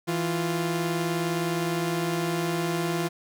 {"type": "tone pair together", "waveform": "sawtooth", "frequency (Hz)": [164.8, 349.2], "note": ["E3", "F4"], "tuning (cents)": [0, 0], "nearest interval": "octave + minor second", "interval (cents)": 1300, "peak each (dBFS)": -24, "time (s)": [0.07, 3.09], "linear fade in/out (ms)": 20, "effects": []}